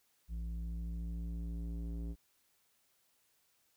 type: tone with low-pass filter sweep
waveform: square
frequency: 57 Hz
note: A#1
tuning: 38 cents flat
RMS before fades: -40 dBFS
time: 0.28-2.16 s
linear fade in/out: 50 ms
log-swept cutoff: 130 to 310 Hz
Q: 1.3
effects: white hiss -74 dBFS RMS until 3.76 s